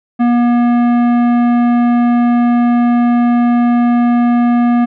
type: tone with tanh clipping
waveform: sine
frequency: 240 Hz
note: B3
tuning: 49 cents flat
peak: -10 dBFS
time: 0.19-4.86 s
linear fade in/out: 20 ms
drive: 14 dB
effects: none